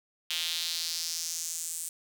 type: tone with high-pass filter sweep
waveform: square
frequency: 82.8 Hz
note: E2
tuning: 8 cents sharp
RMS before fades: -34 dBFS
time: 0.3-1.89 s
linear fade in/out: 5 ms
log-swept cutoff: 3200 to 8600 Hz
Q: 2.8
effects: none